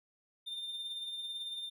triangle tone with tremolo, 3606 Hz, A7, 42 cents sharp, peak -35 dBFS, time 0.46-1.7 s, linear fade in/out 20 ms, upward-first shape triangle, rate 18 Hz, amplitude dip 45%, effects none

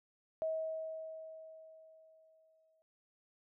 sine tone with exponential decay, 639 Hz, D#5, 46 cents sharp, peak -32 dBFS, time 0.42-2.82 s, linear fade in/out 0 ms, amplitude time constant 520 ms, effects none

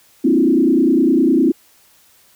sine tone with frequency modulation, 293.7 Hz, D4, in tune, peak -10 dBFS, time 0.24-1.52 s, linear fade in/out 10 ms, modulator 29.9 Hz, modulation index 2, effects white hiss -52 dBFS RMS until 2.35 s

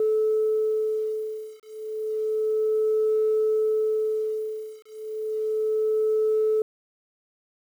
sine beating tone pair, 433.7 / 434.01 Hz, A4 / A4, -25 / -24 cents, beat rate 0.31 Hz, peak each -24 dBFS, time 0-6.62 s, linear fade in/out 2 ms, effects tanh soft clip ceiling -15 dBFS + 9-bit

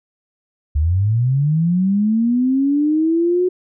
sine linear sweep, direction up, 70 to 368.2 Hz, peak -13 dBFS, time 0.75-3.49 s, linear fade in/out 10 ms, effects none

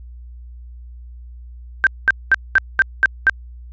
sine tone bursts, 1568 Hz, G6, in tune, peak -8 dBFS, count 7, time 1.84-3.296 s, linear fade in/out 0 ms, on 28 ms, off 210 ms, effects added 60 Hz sine -34 dBFS peak until 3.72 s + resampled to 16000 Hz

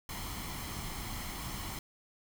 pink noise with comb filter, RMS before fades -40 dBFS, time 0.09-1.79 s, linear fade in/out 2 ms, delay 0.95 ms, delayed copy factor +0.55, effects none

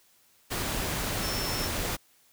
sine tone in noise, 5400 Hz, E8, 41 cents sharp, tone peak -35 dBFS, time 1.22-1.68 s, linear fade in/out 20 ms, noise pink, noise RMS -31 dBFS, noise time 0.5-1.97 s, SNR -7 dB, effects white hiss -63 dBFS RMS until 2.32 s

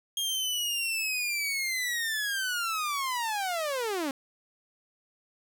sawtooth linear sweep, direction down, 3248 to 261.6 Hz, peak -25 dBFS, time 0.17-4.11 s, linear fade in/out 2 ms, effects none

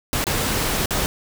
pink noise with dropouts, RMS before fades -22 dBFS, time 0.13-1.06 s, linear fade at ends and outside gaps 0 ms, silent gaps 0.241-0.268 / 0.858-0.907 s, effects none

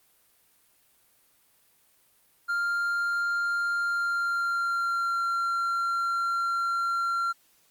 triangle tone with pitch glide, 1396.9 to 1374.5 Hz, F6 to F6, 0 to -28 cents, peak -23 dBFS, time 2.48-7.33 s, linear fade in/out 20 ms, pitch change -28 cents, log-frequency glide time 3.8-5.24 s, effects white hiss -64 dBFS RMS until 7.7 s + Opus 32 kbps

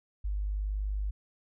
sine tone, 50.5 Hz, G#1, 48 cents flat, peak -29 dBFS, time 0.24-1.11 s, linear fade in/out 10 ms, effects none

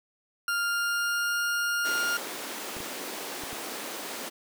40% pulse tone with pitch glide, 1400 to 1411.4 Hz, F6 to F6, +4 to +18 cents, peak -25 dBFS, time 0.48-2.17 s, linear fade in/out 2 ms, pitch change +14 cents, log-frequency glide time 0.61-1.41 s
pink high-pass noise, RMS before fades -37 dBFS, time 1.84-4.3 s, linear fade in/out 20 ms, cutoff 260 Hz, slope 24 dB/octave
clicks, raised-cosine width 3 ms, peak -31 dBFS, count 4, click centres 2.767 / 2.804 / 3.436 / 3.53 s
effects none

